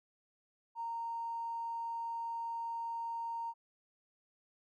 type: tone with tanh clipping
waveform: triangle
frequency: 925 Hz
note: A#5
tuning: 14 cents flat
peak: -36 dBFS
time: 0.75-3.54 s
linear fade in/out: 50 ms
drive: 2 dB
effects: none